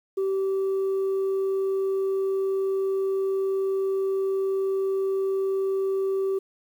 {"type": "tone", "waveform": "sine", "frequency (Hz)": 386.5, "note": "G4", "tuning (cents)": -24, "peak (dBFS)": -20, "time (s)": [0.17, 6.39], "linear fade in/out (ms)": 10, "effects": ["tanh soft clip ceiling -21 dBFS", "9-bit"]}